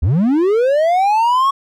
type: linear sweep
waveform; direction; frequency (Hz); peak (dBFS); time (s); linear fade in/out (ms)
triangle; up; 65.41 to 1117; -9; 0.02-1.51; 10
effects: none